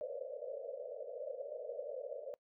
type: band-pass noise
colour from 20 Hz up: white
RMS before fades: -44 dBFS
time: 0.01-2.34 s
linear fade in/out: 0 ms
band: 470 to 610 Hz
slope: 96 dB/octave
effects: noise-tail reverb RT60 0.1 s tail -22 dB re dry